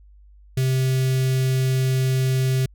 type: tone with notch filter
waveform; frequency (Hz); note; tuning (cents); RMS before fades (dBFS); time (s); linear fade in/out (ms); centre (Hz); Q
square; 130.81; C3; 0; -20; 0.57-2.66; 5; 950; 0.52
effects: added 50 Hz sine -46 dBFS peak until 2.74 s